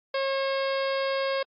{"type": "harmonic tone with a mistuned harmonic", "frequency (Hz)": 542, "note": "C#5", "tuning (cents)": -39, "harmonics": [1, 2, 3, 4, 5, 6, 7, 8, 9], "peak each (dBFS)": [-26, -33, -36, -38, -41, -41, -43, -43, -42], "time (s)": [0.14, 1.43], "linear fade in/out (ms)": 5, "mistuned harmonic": 5, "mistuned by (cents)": -26, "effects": ["AAC 64 kbps"]}